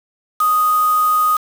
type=tone with quantisation; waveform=sine; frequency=1244.5 Hz; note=D#6; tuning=in tune; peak=-12 dBFS; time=0.4-1.37 s; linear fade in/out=5 ms; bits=4; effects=none